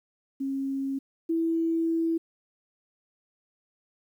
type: tone pair in turn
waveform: sine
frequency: 271.5 / 329.1 Hz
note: C#4 / E4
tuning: -36 / -3 cents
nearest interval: minor third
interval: 333 cents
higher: second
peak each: -27 / -23 dBFS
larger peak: second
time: 0.4-0.99 / 1.29-2.18 s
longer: second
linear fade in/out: 10 ms
effects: 10-bit